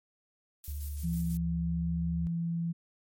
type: noise with tremolo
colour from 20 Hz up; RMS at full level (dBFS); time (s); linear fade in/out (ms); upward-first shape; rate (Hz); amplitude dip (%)
violet; -44; 0.64-1.37; 0; square; 6.1; 40
type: tone with pitch glide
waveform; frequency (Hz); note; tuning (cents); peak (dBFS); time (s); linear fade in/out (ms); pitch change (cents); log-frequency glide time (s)
sine; 72.7 to 74.7; D2 to D2; -17 to +30; -34; 0.68-2.27; 0; +47; 1.68-2.02
type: tone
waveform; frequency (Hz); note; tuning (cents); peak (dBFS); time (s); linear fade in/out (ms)
sine; 168.2; E3; +35; -29; 1.03-2.73; 20
effects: MP3 64 kbps